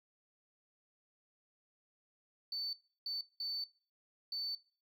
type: tone bursts at uneven times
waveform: sine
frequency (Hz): 4521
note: C#8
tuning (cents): +33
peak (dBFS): -36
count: 4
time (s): 2.52-2.73 / 3.06-3.21 / 3.4-3.64 / 4.32-4.55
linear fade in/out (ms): 2
effects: noise-tail reverb RT60 0.4 s tail -22 dB re dry + tanh soft clip ceiling -33 dBFS